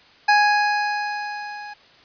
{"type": "tone with level ramp", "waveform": "25% pulse", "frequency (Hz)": 830.6, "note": "G#5", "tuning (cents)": 0, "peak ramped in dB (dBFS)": [-8, -30], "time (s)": [0.28, 1.74], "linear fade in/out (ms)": 10, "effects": ["white hiss -51 dBFS RMS until 2.04 s", "resampled to 11025 Hz"]}